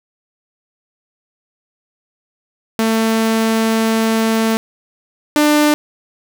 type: tone pair in turn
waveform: sawtooth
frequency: 223.4 / 298.2 Hz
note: A3 / D4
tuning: +27 / +27 cents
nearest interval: perfect fourth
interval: 500 cents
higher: second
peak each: -9 / -6 dBFS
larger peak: second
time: 2.79-4.57 / 5.36-5.74 s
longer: first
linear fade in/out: 0 ms
effects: none